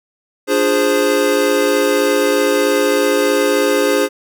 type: chord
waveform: square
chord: D half-diminished seventh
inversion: none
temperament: equal with one note detuned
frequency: 293.7 / 349.2 / 412.4 / 523.3 Hz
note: D4 / F4 / Ab4 / C5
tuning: 0 / 0 / -12 / 0 cents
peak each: -20 / -23 / -17 / -17 dBFS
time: 0.47-4.09 s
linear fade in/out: 50 ms
effects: none